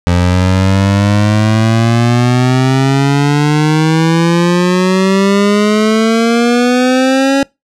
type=exponential sweep; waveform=25% pulse; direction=up; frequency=87 to 277.2 Hz; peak=-4 dBFS; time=0.07-7.43 s; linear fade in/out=0 ms; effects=noise-tail reverb RT60 0.2 s tail -24 dB re dry + low-pass 7000 Hz 12 dB/octave